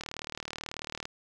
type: click train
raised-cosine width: 0.2 ms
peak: -19 dBFS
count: 41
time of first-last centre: 0.01-1.054 s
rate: 38.3 Hz
effects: none